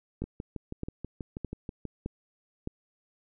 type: two click trains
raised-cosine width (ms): 3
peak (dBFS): -23 / -20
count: 11 / 5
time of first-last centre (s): 0.24-1.853 / 0.22-2.674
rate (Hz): 6.2 / 1.63
effects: none